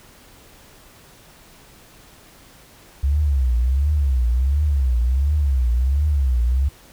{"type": "tone with vibrato", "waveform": "sine", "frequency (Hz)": 66.7, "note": "C2", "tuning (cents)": 34, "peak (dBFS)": -15, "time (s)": [3.03, 6.69], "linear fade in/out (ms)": 10, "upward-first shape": "triangle", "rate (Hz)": 1.4, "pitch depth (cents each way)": 240, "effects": ["pink hiss -48 dBFS RMS until 6.92 s"]}